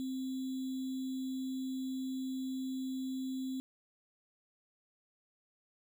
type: tone with sample-and-hold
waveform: sine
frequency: 261.6 Hz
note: C4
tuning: in tune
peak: -35 dBFS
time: 0-3.6 s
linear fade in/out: 0 ms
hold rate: 3675 Hz
effects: none